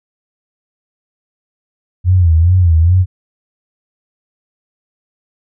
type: tone with vibrato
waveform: sine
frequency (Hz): 86.2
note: F2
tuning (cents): -22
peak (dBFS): -6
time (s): 2.04-3.06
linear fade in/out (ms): 50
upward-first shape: sine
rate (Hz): 2.4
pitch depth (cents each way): 130
effects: none